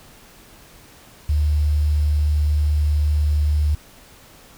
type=tone with quantisation; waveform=sine; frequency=74.8 Hz; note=D2; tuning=32 cents sharp; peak=-15 dBFS; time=1.29-3.75 s; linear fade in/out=5 ms; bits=7; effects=pink hiss -47 dBFS RMS until 4.57 s